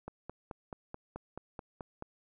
click train, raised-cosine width 1 ms, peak -27 dBFS, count 10, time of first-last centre 0.08-2.024 s, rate 4.63 Hz, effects none

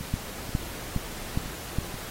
two click trains, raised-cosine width 5 ms, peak -13 / -24 dBFS, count 5 / 5, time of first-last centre 0.14-1.786 / 0.01-1.942 s, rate 2.43 / 2.07 Hz, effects pink hiss -39 dBFS RMS until 2.1 s + AAC 48 kbps

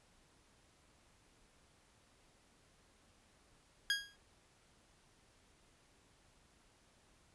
20% pulse tone with exponential decay, 1637 Hz, G#6, 25 cents flat, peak -24 dBFS, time 3.9-4.16 s, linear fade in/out 1 ms, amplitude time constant 55 ms, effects pink hiss -69 dBFS RMS until 7.34 s + resampled to 24000 Hz

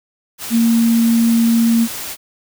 sine tone in noise, 230.6 Hz, A#3, 19 cents flat, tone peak -10 dBFS, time 0.5-1.88 s, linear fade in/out 50 ms, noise white, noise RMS -27 dBFS, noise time 0.38-2.17 s, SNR +14 dB, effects none

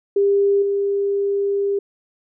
sine tone with level steps, 400 Hz, G4, 35 cents sharp, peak -13 / -17 dBFS, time 0.16-1.79 s, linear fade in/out 5 ms, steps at 0.62 s, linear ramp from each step 5 ms, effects none

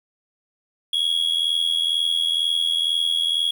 triangle tone with amplitude modulation, 3322 Hz, G#7, in tune, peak -14 dBFS, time 0.93-3.51 s, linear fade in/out 5 ms, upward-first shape sine, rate 82.1 Hz, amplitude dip 75%, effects 8-bit

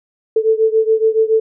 sine beating tone pair, 439.6 / 446.7 Hz, A4 / A4, -2 / +26 cents, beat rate 7.1 Hz, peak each -13 / -15 dBFS, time 0.36-1.4 s, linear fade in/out 5 ms, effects none

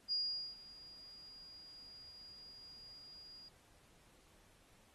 sine tone with ADSR envelope, 4850 Hz, D#8, 45 cents flat, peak -33 dBFS, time 0.08-3.49 s, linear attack 41 ms, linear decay 430 ms, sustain -20 dB, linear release 10 ms, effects pink hiss -68 dBFS RMS until 4.94 s + AAC 32 kbps

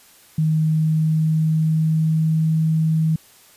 sine tone with pitch glide, 157 to 159.19 Hz, D#3 to D#3, +16 to +40 cents, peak -15 dBFS, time 0.38-3.16 s, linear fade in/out 5 ms, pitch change +24 cents, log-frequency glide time 0.6-2.55 s, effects white hiss -50 dBFS RMS until 3.56 s + resampled to 32000 Hz

